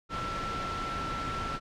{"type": "tone in noise", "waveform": "sine", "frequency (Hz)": 1340, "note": "E6", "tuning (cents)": 28, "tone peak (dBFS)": -34, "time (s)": [0.09, 1.6], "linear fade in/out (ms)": 50, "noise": "pink", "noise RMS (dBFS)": -36, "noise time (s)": [0.09, 1.6], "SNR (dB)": -1, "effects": ["low-pass 4000 Hz 12 dB/octave"]}